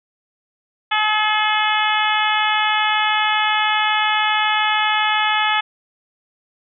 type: harmonic tone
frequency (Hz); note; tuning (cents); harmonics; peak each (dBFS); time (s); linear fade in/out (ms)
427.3; G#4; +49; 2 / 3 / 4 / 5 / 6 / 7 / 8; -20 / -22 / -23 / -24 / -25 / -25 / -26; 0.91-5.61; 10
effects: none